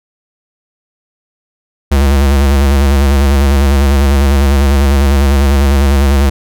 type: tone with vibrato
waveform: square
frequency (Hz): 69.3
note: C#2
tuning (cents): 0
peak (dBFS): -7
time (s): 1.91-6.3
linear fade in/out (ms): 10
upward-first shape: square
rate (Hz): 10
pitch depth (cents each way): 53
effects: none